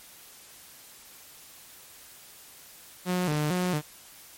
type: tone with vibrato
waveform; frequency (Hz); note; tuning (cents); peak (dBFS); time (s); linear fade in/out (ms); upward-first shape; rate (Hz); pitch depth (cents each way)
sawtooth; 164.9; E3; +1; -21; 3.05-3.82; 50; square; 2.2; 160
effects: white hiss -50 dBFS RMS until 4.37 s + MP3 64 kbps